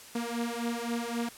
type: beating tone pair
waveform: sawtooth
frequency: 233.1 / 236.9 Hz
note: A#3 / A#3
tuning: 0 / +28 cents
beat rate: 3.8 Hz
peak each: -30 dBFS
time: 0.15-1.29 s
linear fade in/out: 5 ms
effects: white hiss -49 dBFS RMS until 1.37 s + low-pass 12000 Hz 12 dB/octave